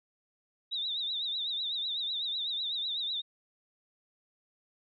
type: tone with vibrato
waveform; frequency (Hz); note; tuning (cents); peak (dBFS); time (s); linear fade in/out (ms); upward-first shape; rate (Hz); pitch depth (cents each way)
sine; 3729; A#7; 0; -31; 0.71-3.22; 20; triangle; 8; 120
effects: none